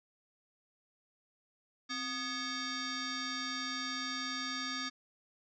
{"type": "tone with frequency modulation", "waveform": "sine", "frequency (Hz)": 1693, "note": "G#6", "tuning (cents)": 33, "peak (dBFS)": -35, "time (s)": [1.89, 4.9], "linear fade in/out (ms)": 20, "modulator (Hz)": 977, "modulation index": 4, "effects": []}